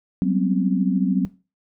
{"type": "tone cluster", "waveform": "sine", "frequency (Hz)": [187.3, 200.9, 248.2, 268.1], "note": ["F#3", "G3", "B3", "C4"], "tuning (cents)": [21, 43, 9, 42], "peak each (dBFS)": [-19, -27, -25, -24], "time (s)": [0.22, 1.25], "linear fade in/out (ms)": 0, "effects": ["noise-tail reverb RT60 0.3 s tail -18 dB re dry"]}